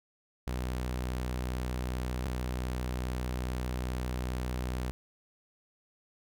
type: tone pair in turn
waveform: sawtooth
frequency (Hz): 62.4 / 62.4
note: B1 / B1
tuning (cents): +19 / +19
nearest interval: unison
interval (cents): 0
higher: neither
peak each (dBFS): -28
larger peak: neither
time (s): 0.47-2.26 / 2.26-4.91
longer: second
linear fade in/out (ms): 0
effects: none